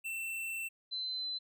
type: tone pair in turn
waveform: square / sine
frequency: 2685 / 4051 Hz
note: E7 / B7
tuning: +31 / +43 cents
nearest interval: perfect fifth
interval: 712 cents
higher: second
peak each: -37 / -35 dBFS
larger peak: second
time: 0.04-0.69 / 0.91-1.39 s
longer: first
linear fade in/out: 20 ms
effects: none